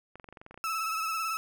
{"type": "clicks", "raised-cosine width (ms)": 0.5, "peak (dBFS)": -32, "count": 11, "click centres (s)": [0.156, 0.198, 0.243, 0.288, 0.326, 0.372, 0.415, 0.464, 0.51, 0.543, 0.576]}
{"type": "tone with vibrato", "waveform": "35% pulse", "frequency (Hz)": 1307, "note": "E6", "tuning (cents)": -15, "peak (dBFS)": -28, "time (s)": [0.64, 1.37], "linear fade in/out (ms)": 0, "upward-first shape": "sine", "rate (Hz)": 18, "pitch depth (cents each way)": 38}
{"effects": []}